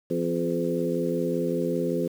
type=harmonic tone with a mistuned harmonic; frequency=85.2 Hz; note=F2; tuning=42 cents flat; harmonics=2 / 3 / 4 / 5 / 6; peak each=-30 / -30 / -30 / -30 / -30 dBFS; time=0.1-2.08 s; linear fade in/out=10 ms; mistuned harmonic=4; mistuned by=+36 cents; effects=8-bit